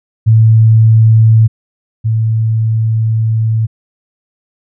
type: tone pair in turn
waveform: sine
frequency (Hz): 111.4 / 111.4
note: A2 / A2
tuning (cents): +22 / +22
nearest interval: unison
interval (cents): 0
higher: neither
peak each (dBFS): -3 / -9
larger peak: first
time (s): 0.26-1.48 / 2.04-3.67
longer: second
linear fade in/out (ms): 20
effects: none